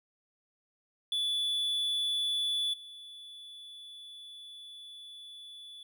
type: tone with level steps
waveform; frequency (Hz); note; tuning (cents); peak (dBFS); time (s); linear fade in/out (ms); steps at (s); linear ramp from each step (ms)
triangle; 3450; A7; -35; -27 / -44; 1.12-5.83; 2; 2.73; 10
effects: none